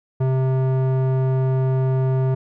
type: tone with low-pass filter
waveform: square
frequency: 131.1 Hz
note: C3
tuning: 4 cents sharp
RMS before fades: -19 dBFS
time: 0.2-2.35 s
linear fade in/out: 10 ms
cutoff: 790 Hz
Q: 0.72
effects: none